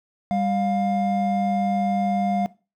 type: tone pair together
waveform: triangle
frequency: 198 / 705.6 Hz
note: G3 / F5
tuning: +18 / +18 cents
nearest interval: octave + minor seventh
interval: 2200 cents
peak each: -21 dBFS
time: 0.31-2.46 s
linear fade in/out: 0 ms
effects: noise-tail reverb RT60 0.3 s tail -19 dB re dry